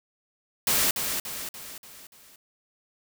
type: noise with echo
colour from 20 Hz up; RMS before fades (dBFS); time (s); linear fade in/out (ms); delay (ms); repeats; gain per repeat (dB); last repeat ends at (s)
white; -23; 0.67-0.91; 2; 290; 5; -6; 2.36
effects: none